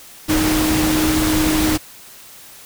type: tone in noise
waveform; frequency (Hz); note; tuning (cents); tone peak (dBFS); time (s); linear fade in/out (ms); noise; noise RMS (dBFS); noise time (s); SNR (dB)
sine; 311.1; D#4; 0; -16; 0.28-1.78; 20; pink; -20; 0.28-1.78; +1
effects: white hiss -41 dBFS RMS until 2.65 s